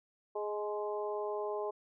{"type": "harmonic tone with a mistuned harmonic", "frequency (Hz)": 208.5, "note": "G#3", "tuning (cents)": 7, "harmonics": [2, 3, 4, 5], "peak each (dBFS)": [-36, -40, -42, -44], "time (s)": [0.35, 1.71], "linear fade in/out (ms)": 10, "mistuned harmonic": 4, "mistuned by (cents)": 18, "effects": []}